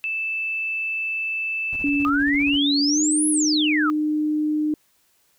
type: tone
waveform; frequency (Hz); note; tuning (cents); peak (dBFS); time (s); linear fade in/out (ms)
sine; 2637; E7; 0; -23; 0.04-2.05; 0
type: noise bursts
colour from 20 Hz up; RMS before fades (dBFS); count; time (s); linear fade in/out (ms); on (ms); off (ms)
brown; -38; 13; 1.72-2.571; 10; 47; 20
type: tone with pitch glide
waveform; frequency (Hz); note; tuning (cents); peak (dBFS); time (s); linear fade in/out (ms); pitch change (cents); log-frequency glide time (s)
sine; 285.1 to 303.8; C#4 to D#4; +49 to -41; -19; 1.84-4.74; 2; +110; 2.84-3
type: exponential two-way sweep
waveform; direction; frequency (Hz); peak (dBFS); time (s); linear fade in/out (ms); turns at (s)
sine; up then down; 1203 to 10990 to 1203; -20; 2.05-3.9; 0; 3.29
effects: white hiss -63 dBFS RMS until 5.38 s